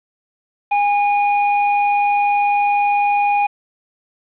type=tone; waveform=square; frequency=818 Hz; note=G#5; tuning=26 cents flat; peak=-14 dBFS; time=0.71-3.47 s; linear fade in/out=10 ms; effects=resampled to 8000 Hz + 7-bit